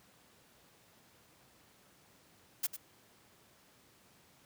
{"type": "noise with echo", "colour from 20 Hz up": "blue", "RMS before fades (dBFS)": -32, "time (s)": [2.63, 2.67], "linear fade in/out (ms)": 10, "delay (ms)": 98, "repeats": 1, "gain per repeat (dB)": -11, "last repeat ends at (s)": 2.768, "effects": ["pink hiss -64 dBFS RMS until 4.45 s", "high-pass 100 Hz 12 dB/octave"]}